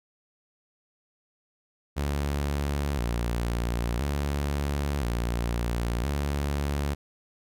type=tone with vibrato; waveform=sawtooth; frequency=64.8 Hz; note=C2; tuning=16 cents flat; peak=-22 dBFS; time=1.96-6.95 s; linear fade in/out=20 ms; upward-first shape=square; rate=0.49 Hz; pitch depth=170 cents each way; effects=none